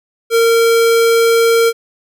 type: tone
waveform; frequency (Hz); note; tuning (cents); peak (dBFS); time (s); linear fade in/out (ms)
square; 459.9; A#4; -23; -9; 0.3-1.73; 50
effects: none